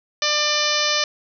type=harmonic tone; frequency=596 Hz; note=D5; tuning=25 cents sharp; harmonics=1 / 2 / 3 / 4 / 5 / 6 / 7 / 8 / 9 / 10; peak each=-27 / -27 / -27 / -27 / -27 / -27 / -27 / -27 / -27 / -27 dBFS; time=0.22-1.04 s; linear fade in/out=2 ms; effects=none